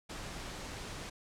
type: noise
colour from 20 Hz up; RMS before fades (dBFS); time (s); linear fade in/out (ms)
pink; -43; 0.09-1.1; 10
effects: low-pass 8000 Hz 12 dB/octave